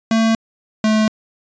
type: tone pair in turn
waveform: square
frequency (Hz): 224.4 / 216.7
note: A3 / A3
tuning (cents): +34 / -26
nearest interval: minor second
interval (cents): 60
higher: first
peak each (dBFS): -13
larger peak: neither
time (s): 0.11-0.35 / 0.84-1.08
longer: neither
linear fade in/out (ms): 2
effects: resampled to 16000 Hz